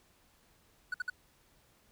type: tone bursts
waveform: triangle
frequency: 1480 Hz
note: F#6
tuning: in tune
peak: -30 dBFS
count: 3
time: 0.92-1.1 s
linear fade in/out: 5 ms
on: 22 ms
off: 57 ms
effects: pink hiss -67 dBFS RMS until 1.91 s